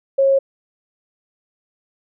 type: tone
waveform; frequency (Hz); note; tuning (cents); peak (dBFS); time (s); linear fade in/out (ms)
sine; 544; C#5; -33; -11; 0.18-0.39; 10
effects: none